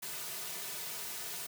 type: noise with comb filter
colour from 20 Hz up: white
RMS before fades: -41 dBFS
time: 0.02-1.47 s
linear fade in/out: 10 ms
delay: 3.7 ms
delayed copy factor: -0.8
effects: high-pass 150 Hz 12 dB/octave